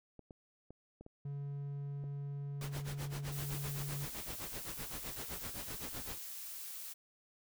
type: clicks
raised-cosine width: 2 ms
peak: -38 dBFS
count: 6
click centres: 0.193 / 0.308 / 0.706 / 1.01 / 1.064 / 2.04 s
type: tone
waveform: triangle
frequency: 141.5 Hz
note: C#3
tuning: 36 cents sharp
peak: -37 dBFS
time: 1.25-4.05 s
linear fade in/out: 5 ms
type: noise with tremolo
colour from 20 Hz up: pink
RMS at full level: -44 dBFS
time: 2.61-6.18 s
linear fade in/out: 2 ms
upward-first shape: sine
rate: 7.8 Hz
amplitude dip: 90%
type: noise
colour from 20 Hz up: blue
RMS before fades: -46 dBFS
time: 3.31-6.94 s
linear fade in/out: 20 ms
effects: none